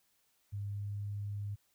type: tone with pitch glide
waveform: sine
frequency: 101.3 to 102.06 Hz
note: G#2 to G#2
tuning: -43 to -30 cents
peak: -36 dBFS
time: 0.52-1.56 s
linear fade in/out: 20 ms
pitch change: +13 cents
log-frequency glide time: 0.63-0.94 s
effects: white hiss -74 dBFS RMS until 1.74 s